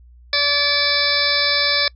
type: harmonic tone with a mistuned harmonic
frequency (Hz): 577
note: D5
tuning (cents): -31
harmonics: 1 / 2 / 3 / 4 / 6 / 7 / 8 / 9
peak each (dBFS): -26 / -28 / -23 / -23 / -24 / -22 / -23 / -22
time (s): 0.33-1.88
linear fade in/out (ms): 2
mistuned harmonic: 6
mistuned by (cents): +40
effects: noise-tail reverb RT60 0.1 s tail -26 dB re dry + added 60 Hz sine -43 dBFS peak until 1.95 s